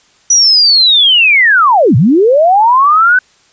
sine linear two-way sweep, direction down then up, 5920 to 103.83 to 1527 Hz, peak -4 dBFS, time 0.3-3.19 s, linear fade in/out 5 ms, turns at 1.96 s, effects white hiss -49 dBFS RMS until 3.52 s + resampled to 16000 Hz

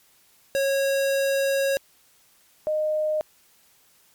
square / sine tone pair in turn, 548 / 615.1 Hz, C#5 / D#5, -20 / -20 cents, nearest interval major second, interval 200 cents, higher second, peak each -21 dBFS, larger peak neither, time 0.55-1.77 / 2.67-3.21 s, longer first, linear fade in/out 0 ms, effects white hiss -59 dBFS RMS until 4.14 s + MP3 96 kbps

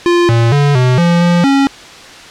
square tone with pitch steps, 347.6 / 116.2 / 143.7 / 126.5 / 172 / 173.7 / 275.2 Hz, F4 / A#2 / D3 / B2 / F3 / F3 / C#4, -8 / -5 / -37 / +42 / -26 / -9 / -12 cents, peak -8 dBFS, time 0.06-1.67 s, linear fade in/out 0 ms, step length 230 ms, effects white hiss -33 dBFS RMS until 2.3 s + low-pass 5000 Hz 12 dB/octave

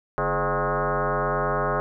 sine tone with frequency modulation, 329.6 Hz, E4, in tune, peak -21 dBFS, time 0.18-1.8 s, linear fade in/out 0 ms, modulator 187 Hz, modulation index 5.9, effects none

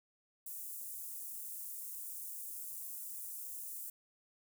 white high-pass noise, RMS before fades -45 dBFS, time 0.46-3.9 s, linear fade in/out 5 ms, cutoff 8200 Hz, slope 24 dB/octave, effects none

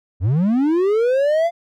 triangle linear sweep, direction up, 79.2 to 696 Hz, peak -12 dBFS, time 0.2-1.51 s, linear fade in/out 50 ms, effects none

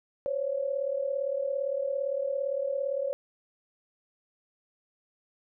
sine tone pair together, 523.3 / 560.9 Hz, C5 / C#5, 0 / +20 cents, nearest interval minor second, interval 120 cents, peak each -32 / -29 dBFS, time 0.26-3.13 s, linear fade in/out 0 ms, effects none

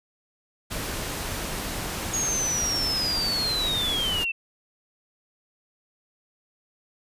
pink noise, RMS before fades -31 dBFS, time 0.7-4.25 s, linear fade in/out 20 ms
sine linear sweep, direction down, 6660 to 2637 Hz, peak -24 dBFS, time 2.13-4.32 s, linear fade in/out 10 ms
effects resampled to 32000 Hz

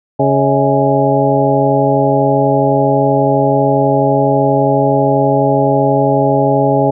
harmonic tone with a mistuned harmonic, 138.59 Hz, C#3, in tune, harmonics 1 / 2 / 3 / 4 / 5 / 6, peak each -16 / -16 / -16 / -16 / -16 / -16 dBFS, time 0.19-6.91 s, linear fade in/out 10 ms, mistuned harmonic 5, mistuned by -120 cents, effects none

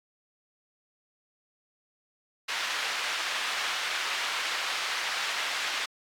pink band-pass noise, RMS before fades -32 dBFS, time 2.48-5.86 s, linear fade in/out 10 ms, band 1400 to 4200 Hz, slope 12 dB/octave, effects AAC 64 kbps

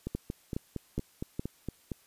two click trains, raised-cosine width 3 ms, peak -19 / -21 dBFS, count 4 / 9, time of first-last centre 0.15-1.395 / 0.07-1.918 s, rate 2.41 / 4.33 Hz, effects white hiss -63 dBFS RMS until 2.06 s + resampled to 32000 Hz

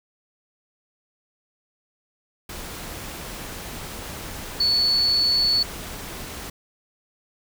sine tone in noise, 4435 Hz, C#8, in tune, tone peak -17 dBFS, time 4.6-5.63 s, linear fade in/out 5 ms, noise pink, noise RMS -35 dBFS, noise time 2.49-6.5 s, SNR +15 dB, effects none

